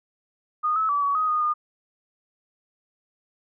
sine tone with pitch steps, 1231 / 1298 / 1151 / 1131 / 1256 / 1232 / 1218 Hz, D#6 / E6 / D6 / C#6 / D#6 / D#6 / D#6, -19 / -27 / -35 / +34 / +16 / -17 / -37 cents, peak -20 dBFS, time 0.63-1.54 s, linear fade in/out 20 ms, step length 130 ms, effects none

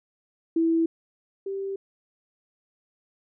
sine tone pair in turn, 328.8 / 391 Hz, E4 / G4, -4 / -4 cents, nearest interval minor third, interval 300 cents, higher second, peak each -19 / -28 dBFS, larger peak first, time 0.56-0.86 / 1.46-1.76 s, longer neither, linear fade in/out 5 ms, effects none

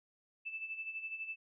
sine tone with tremolo, 2637 Hz, E7, in tune, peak -37 dBFS, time 0.45-1.36 s, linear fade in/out 20 ms, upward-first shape sine, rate 12 Hz, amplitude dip 65%, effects none

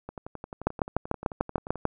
two click trains, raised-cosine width 1 ms, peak -23 / -9 dBFS, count 20 / 9, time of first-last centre 0.09-1.757 / 0.67-1.853 s, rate 11.4 / 6.76 Hz, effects none

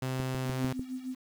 sawtooth tone, 130 Hz, C3, 11 cents flat, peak -27 dBFS, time 0.02-0.73 s, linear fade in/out 5 ms
click train, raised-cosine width 3 ms, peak -25 dBFS, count 5, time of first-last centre 0.2-0.794 s, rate 6.73 Hz
sine tone with tremolo, 256.8 Hz, C4, 32 cents flat, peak -32 dBFS, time 0.45-1.15 s, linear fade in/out 10 ms, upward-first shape sine, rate 6.6 Hz, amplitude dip 75%
effects 9-bit

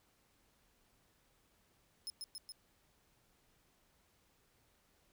sawtooth tone with echo, 5160 Hz, E8, 38 cents flat, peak -38 dBFS, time 2.07-2.1 s, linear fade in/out 0 ms, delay 140 ms, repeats 3, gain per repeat -2 dB, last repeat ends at 2.52 s, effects pink hiss -73 dBFS RMS until 5.12 s

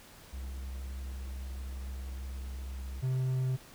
triangle tone pair in turn, 65.6 / 129.51 Hz, C2 / C3, +5 / -17 cents, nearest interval octave, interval 1178 cents, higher second, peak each -35 / -26 dBFS, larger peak second, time 0.32-3.02 / 3.02-3.57 s, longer first, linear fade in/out 20 ms, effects pink hiss -54 dBFS RMS until 3.74 s

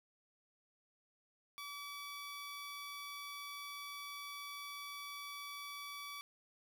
15% pulse tone, 1147 Hz, D6, 41 cents flat, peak -39 dBFS, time 1.58-6.21 s, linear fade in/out 0 ms, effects none

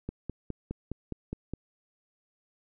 click train, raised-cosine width 3 ms, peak -21 dBFS, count 8, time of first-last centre 0.09-1.536 s, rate 4.84 Hz, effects none

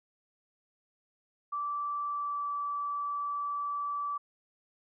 sine tone with pitch glide, 1164 to 1156.6 Hz, D6 to D6, -16 to -27 cents, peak -31 dBFS, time 1.52-4.18 s, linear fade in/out 10 ms, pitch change -11 cents, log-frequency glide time 2.07-2.46 s, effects none

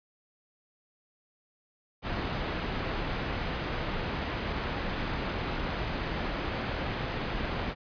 pink low-pass noise, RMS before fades -33 dBFS, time 2.02-7.75 s, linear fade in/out 50 ms, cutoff 3000 Hz, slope 12 dB/octave, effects resampled to 11025 Hz

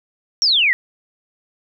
sine exponential sweep, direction down, 5720 to 1864.7 Hz, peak -12 dBFS, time 0.42-0.73 s, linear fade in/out 0 ms, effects none

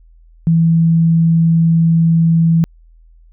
sine tone, 164.81 Hz, E3, in tune, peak -8 dBFS, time 0.47-2.64 s, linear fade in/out 0 ms, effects added 41 Hz sine -42 dBFS peak until 3.32 s

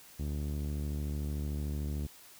sawtooth tone with low-pass filter, 73.42 Hz, D2, in tune, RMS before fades -35 dBFS, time 0.19-2.07 s, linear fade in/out 10 ms, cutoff 300 Hz, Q 0.88, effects white hiss -55 dBFS RMS until 2.39 s

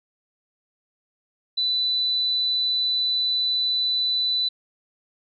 sine tone, 3987 Hz, B7, 16 cents sharp, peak -20 dBFS, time 1.57-4.49 s, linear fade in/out 10 ms, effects none

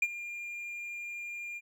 triangle tone with ADSR envelope, 2404 Hz, D7, 40 cents sharp, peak -21 dBFS, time 0.02-1.61 s, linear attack 5 ms, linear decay 44 ms, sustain -15 dB, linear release 41 ms, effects none

